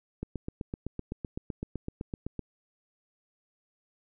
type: click train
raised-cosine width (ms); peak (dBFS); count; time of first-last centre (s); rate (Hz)
3; -21; 18; 0.23-2.393; 7.86
effects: none